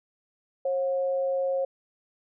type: tone pair together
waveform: sine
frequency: 539 / 719.5 Hz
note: C#5 / F#5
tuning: -49 / -49 cents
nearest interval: perfect fourth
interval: 500 cents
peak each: -24 / -36 dBFS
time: 0.65-1.65 s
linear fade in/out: 5 ms
effects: none